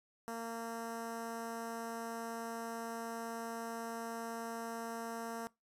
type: tone with notch filter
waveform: 10% pulse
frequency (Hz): 229.5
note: A#3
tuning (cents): -27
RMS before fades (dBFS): -42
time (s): 0.28-5.47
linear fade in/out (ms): 0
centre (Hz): 3400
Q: 1.1
effects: noise-tail reverb RT60 0.2 s tail -22 dB re dry + resampled to 32000 Hz